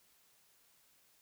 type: silence
effects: white hiss -69 dBFS RMS until 1.21 s